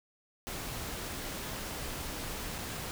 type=noise with dropouts; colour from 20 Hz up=pink; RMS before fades=-39 dBFS; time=0.47-2.91 s; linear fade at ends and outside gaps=0 ms; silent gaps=2.582-2.586 s; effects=none